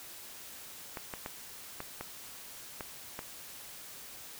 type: clicks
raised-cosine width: 0.5 ms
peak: -23 dBFS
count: 7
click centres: 0.972 / 1.138 / 1.261 / 1.804 / 2.01 / 2.808 / 3.191 s
effects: white hiss -48 dBFS RMS until 4.39 s